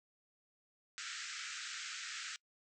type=band-pass noise; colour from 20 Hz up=pink; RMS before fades=-45 dBFS; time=0.98-2.36 s; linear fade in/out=0 ms; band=1300 to 7900 Hz; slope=96 dB/octave; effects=noise-tail reverb RT60 0.1 s tail -25 dB re dry